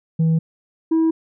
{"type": "tone pair in turn", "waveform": "sine", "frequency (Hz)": [161.9, 323.8], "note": ["E3", "E4"], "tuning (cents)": [-31, -31], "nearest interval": "octave", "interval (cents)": 1200, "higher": "second", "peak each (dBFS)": -11, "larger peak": "neither", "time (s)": [[0.19, 0.39], [0.91, 1.11]], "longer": "neither", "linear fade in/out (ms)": 10, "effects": ["tanh soft clip ceiling -13 dBFS"]}